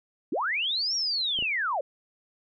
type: linear two-way sweep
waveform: sine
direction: up then down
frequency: 220 to 5670 to 505 Hz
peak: -25 dBFS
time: 0.32-1.81 s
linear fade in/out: 5 ms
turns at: 0.95 s
type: clicks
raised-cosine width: 2 ms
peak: -27 dBFS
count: 2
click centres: 1.389 / 1.425 s
effects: none